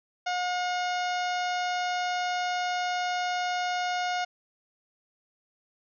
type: harmonic tone with a mistuned harmonic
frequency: 720 Hz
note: F#5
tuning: 47 cents flat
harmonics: 1 / 2 / 3 / 4 / 5 / 6 / 7 / 8 / 9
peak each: -28 / -34 / -38 / -40 / -42 / -44 / -45 / -46 / -47 dBFS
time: 0.26-4.25 s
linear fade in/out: 10 ms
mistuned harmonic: 8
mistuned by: -48 cents
effects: none